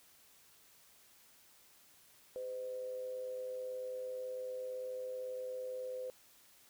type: tone with amplitude modulation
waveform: sine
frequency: 509 Hz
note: C5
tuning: 48 cents flat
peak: -37 dBFS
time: 2.36-6.1 s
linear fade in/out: 0 ms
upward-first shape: sine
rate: 109 Hz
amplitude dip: 45%
effects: white hiss -64 dBFS RMS until 6.69 s